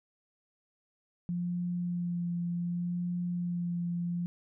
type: tone with vibrato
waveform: sine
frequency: 174.61 Hz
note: F3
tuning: in tune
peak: -30 dBFS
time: 1.29-4.26 s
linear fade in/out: 0 ms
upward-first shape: sine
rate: 0.67 Hz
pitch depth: 16 cents each way
effects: none